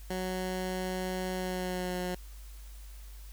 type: tone with pitch glide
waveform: 15% pulse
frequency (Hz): 185 to 180.77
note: F#3 to F#3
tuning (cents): 0 to -40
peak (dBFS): -26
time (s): 0.1-2.15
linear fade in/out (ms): 5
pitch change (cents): -40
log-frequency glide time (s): 1.33-1.98
effects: added 50 Hz sine -44 dBFS peak until 3.32 s + white hiss -57 dBFS RMS until 3.32 s